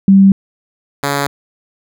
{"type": "tone pair in turn", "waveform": ["sine", "5% pulse"], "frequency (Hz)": [194.7, 141.45], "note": ["G3", "C#3"], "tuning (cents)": [-12, 35], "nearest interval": "tritone", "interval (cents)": 553, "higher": "first", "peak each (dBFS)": -3, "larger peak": "neither", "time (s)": [[0.08, 0.32], [1.03, 1.27]], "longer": "neither", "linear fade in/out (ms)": 2, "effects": []}